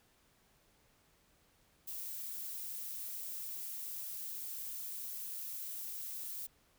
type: noise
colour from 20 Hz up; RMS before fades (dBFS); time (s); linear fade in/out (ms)
violet; -43; 1.87-6.47; 10
effects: pink hiss -70 dBFS RMS until 6.78 s